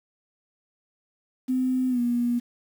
sine tone with pitch glide, 256.2 to 240.4 Hz, C4 to B3, -36 to -46 cents, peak -21 dBFS, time 1.48-2.4 s, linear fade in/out 20 ms, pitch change -110 cents, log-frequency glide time 1.89-2 s, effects 8-bit

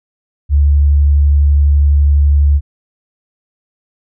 sine tone with vibrato, 72 Hz, D2, 34 cents flat, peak -6 dBFS, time 0.49-2.61 s, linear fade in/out 50 ms, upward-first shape sine, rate 12 Hz, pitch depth 12 cents each way, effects none

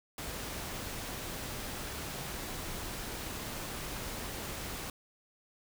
pink noise, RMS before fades -40 dBFS, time 0.18-4.9 s, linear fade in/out 2 ms, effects none

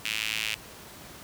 sawtooth tone with high-pass filter, 109.1 Hz, A2, 14 cents flat, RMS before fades -31 dBFS, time 0.05-0.55 s, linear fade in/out 5 ms, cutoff 2600 Hz, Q 3.4, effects pink hiss -46 dBFS RMS until 1.23 s + high-pass 60 Hz 12 dB/octave

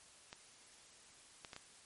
clicks, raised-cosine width 0.2 ms, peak -30 dBFS, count 4, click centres 0.329 / 1.448 / 1.532 / 1.564 s, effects white hiss -61 dBFS RMS until 1.85 s + MP3 48 kbps

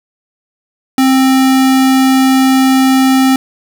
square tone, 263.7 Hz, C4, 14 cents sharp, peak -7 dBFS, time 0.98-3.36 s, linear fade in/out 2 ms, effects 7-bit

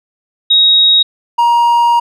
sine / triangle tone pair in turn, 3780 / 945 Hz, A#7 / A#5, +23 / +23 cents, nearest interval 2 octaves, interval 2400 cents, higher first, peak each -5 dBFS, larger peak neither, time 0.5-1.03 / 1.38-2 s, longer second, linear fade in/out 10 ms, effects none

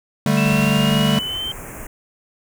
square chord, D suspended fourth, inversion none, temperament equal, 146.83 / 196 / 220 Hz, D3 / G3 / A3, 0 / 0 / 0 cents, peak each -20 dBFS, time 0.26-1.19 s, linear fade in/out 2 ms
sine exponential sweep, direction up, 2637 to 3136 Hz, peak -23 dBFS, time 0.37-1.52 s, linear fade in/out 5 ms
pink band-stop noise, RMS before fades -34 dBFS, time 0.45-1.87 s, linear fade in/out 5 ms, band 2500 to 6600 Hz, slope 48 dB/octave
effects none

